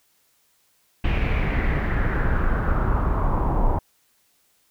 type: noise with low-pass filter sweep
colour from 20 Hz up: brown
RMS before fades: -21 dBFS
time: 1.04-3.79 s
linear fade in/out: 5 ms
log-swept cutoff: 2600 to 880 Hz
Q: 3.7
effects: white hiss -64 dBFS RMS until 4.7 s